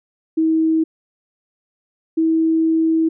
sine tone pair in turn, 320.4 / 323.2 Hz, E4 / E4, -49 / -34 cents, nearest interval unison, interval 15 cents, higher second, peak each -13 dBFS, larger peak neither, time 0.37-0.84 / 2.17-3.09 s, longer second, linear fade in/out 10 ms, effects none

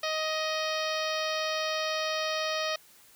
harmonic tone, 626 Hz, D#5, 10 cents sharp, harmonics 1 / 2 / 3 / 4 / 5 / 6 / 7 / 8 / 9, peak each -32 / -35 / -37 / -38 / -39 / -40 / -40 / -41 / -42 dBFS, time 0.03-2.76 s, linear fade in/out 5 ms, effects white hiss -57 dBFS RMS until 3.15 s

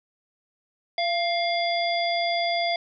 harmonic tone with a mistuned harmonic, 685 Hz, F5, 34 cents flat, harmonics 1 / 3 / 5 / 7, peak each -24 / -29 / -31 / -32 dBFS, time 0.98-2.76 s, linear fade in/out 2 ms, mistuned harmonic 3, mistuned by +48 cents, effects none

